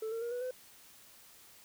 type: tone with pitch steps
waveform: sine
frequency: 440 / 456 / 472.7 / 489.9 / 507.8 Hz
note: A4 / A#4 / A#4 / B4 / B4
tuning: 0 / -38 / +24 / -14 / +48 cents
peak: -32 dBFS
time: 0.02-0.51 s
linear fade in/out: 5 ms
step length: 98 ms
effects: tanh soft clip ceiling -34 dBFS + white hiss -58 dBFS RMS until 1.64 s